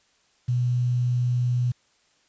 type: tone with quantisation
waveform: sine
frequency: 123 Hz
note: B2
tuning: 7 cents flat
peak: -20 dBFS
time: 0.48-1.72 s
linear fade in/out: 10 ms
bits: 8
effects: white hiss -64 dBFS RMS until 2.28 s + resampled to 16000 Hz